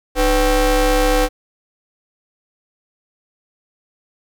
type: ring-modulated tone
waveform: 30% pulse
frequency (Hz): 267.7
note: C4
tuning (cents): +40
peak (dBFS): -7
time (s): 0.15-1.29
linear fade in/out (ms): 50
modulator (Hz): 233
effects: none